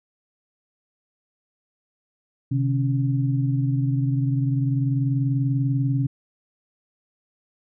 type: tone cluster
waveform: sine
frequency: 131.2 / 151.5 / 277.4 Hz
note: C3 / D#3 / C#4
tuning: +5 / -46 / +1 cents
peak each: -20 / -29 / -27 dBFS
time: 2.51-6.07 s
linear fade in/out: 10 ms
effects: none